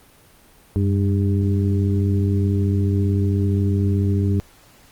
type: harmonic tone with a mistuned harmonic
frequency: 100 Hz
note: G2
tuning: 35 cents sharp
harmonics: 1 / 2 / 3 / 4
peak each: -17 / -23 / -27 / -29 dBFS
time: 0.76-4.4 s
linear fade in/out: 0 ms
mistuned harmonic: 1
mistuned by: -82 cents
effects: pink hiss -51 dBFS RMS until 4.91 s + Opus 32 kbps